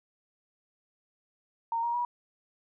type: tone with pitch steps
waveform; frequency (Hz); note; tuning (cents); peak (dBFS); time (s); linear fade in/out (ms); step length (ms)
sine; 921 / 943.1 / 965.7; A#5 / A#5 / B5; -21 / +20 / -39; -27; 1.72-2.05; 2; 110
effects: none